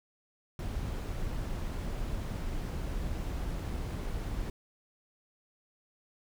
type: noise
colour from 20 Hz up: brown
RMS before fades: -35 dBFS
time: 0.59-4.5 s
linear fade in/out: 2 ms
effects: none